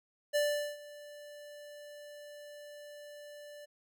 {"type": "tone with ADSR envelope", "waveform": "square", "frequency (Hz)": 587.3, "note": "D5", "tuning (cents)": 0, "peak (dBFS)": -27, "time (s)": [0.33, 3.66], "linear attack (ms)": 27, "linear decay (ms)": 410, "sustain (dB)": -21, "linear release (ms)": 17, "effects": []}